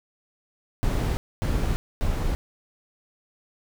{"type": "noise bursts", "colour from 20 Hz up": "brown", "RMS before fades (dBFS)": -24, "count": 3, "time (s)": [0.83, 2.35], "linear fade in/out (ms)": 0, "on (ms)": 340, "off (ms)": 250, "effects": []}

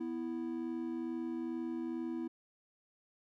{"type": "tone pair together", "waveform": "triangle", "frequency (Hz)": [247.3, 329.6], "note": ["B3", "E4"], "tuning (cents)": [3, 0], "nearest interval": "perfect fourth", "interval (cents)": 497, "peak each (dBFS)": [-38, -36], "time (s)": [0, 2.28], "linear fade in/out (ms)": 10, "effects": []}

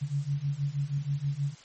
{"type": "beating tone pair", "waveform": "sine", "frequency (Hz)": [138.59, 144.89], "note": ["C#3", "D3"], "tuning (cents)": [0, -23], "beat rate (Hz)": 6.3, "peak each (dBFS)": [-31, -30], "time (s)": [0.01, 1.55], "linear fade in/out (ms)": 20, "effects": ["white hiss -53 dBFS RMS until 1.64 s", "MP3 32 kbps"]}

